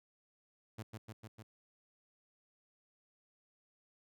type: tone with echo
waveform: sawtooth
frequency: 110 Hz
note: A2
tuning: in tune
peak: -38 dBFS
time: 0.78-0.83 s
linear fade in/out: 10 ms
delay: 150 ms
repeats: 4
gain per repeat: -2 dB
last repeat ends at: 1.43 s
effects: none